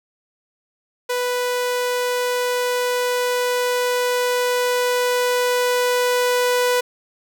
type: tone with level ramp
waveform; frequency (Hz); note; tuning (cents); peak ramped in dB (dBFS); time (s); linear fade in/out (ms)
sawtooth; 493.9; B4; 0; -16 to -12; 1.09-6.81; 10
effects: none